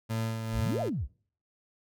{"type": "tone with tremolo", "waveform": "30% pulse", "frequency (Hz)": 112.3, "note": "A2", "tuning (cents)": 36, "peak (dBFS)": -26, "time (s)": [0.09, 0.9], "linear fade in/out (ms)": 20, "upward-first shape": "sine", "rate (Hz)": 2.3, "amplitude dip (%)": 45}
{"type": "exponential two-way sweep", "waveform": "sine", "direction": "up then down", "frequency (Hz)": [32.92, 738, 48.85], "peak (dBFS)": -29, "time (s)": [0.52, 1.08], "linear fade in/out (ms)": 50, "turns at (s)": 0.81}
{"effects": ["noise-tail reverb RT60 0.5 s tail -25 dB re dry"]}